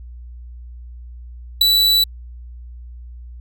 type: tone with ADSR envelope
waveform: 45% pulse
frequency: 3951 Hz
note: B7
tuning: in tune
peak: -6 dBFS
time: 1.61-2.04 s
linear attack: 6 ms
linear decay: 4 ms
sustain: -6 dB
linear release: 6 ms
effects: added 60 Hz sine -33 dBFS peak until 3.4 s